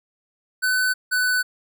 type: tone pair in turn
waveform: square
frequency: 1507 / 1497.5 Hz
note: F#6 / F#6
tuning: +31 / +20 cents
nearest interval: unison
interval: 11 cents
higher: first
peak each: -19 dBFS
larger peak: neither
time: 0.62-0.94 / 1.11-1.43 s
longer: neither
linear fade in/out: 20 ms
effects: none